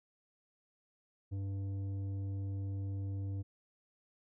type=tone with tanh clipping; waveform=sine; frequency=98 Hz; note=G2; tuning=in tune; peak=-37 dBFS; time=1.31-3.43 s; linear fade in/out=20 ms; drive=9 dB; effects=none